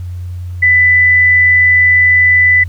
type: tone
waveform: sine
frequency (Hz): 1993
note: B6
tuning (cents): +15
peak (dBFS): -5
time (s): 0.62-2.64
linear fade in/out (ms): 10
effects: added 89 Hz sine -20 dBFS peak until 2.68 s + pink hiss -48 dBFS RMS until 2.68 s